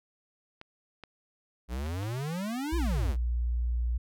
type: clicks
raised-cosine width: 0.3 ms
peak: -28 dBFS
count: 4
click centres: 0.614 / 1.037 / 1.863 / 2.03 s
type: exponential two-way sweep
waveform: square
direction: up then down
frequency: 56.9 to 350 to 56.9 Hz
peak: -32 dBFS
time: 1.68-3.17 s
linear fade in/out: 50 ms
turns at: 2.77 s
type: tone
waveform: sine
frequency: 59.5 Hz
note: A#1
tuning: 36 cents sharp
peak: -26 dBFS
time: 2.72-3.98 s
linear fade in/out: 10 ms
effects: none